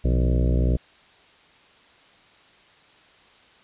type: harmonic tone with a mistuned harmonic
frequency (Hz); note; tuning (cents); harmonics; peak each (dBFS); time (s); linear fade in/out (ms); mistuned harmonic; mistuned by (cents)
61.74; B1; 0; 1 / 2 / 3 / 4 / 5 / 6 / 7 / 8 / 9 / 10; -19 / -25 / -29 / -31 / -33 / -35 / -36 / -37 / -38 / -39; 0.04-0.77; 10; 3; -110
effects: white hiss -54 dBFS RMS until 3.63 s + resampled to 8000 Hz